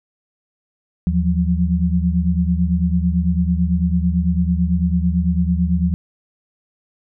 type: tone cluster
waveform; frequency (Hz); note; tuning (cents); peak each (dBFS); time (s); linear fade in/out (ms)
sine; 78.1 / 172 / 181; D#2 / F3 / F#3; +7 / -26 / -38; -19; 1.07-5.94; 0
effects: none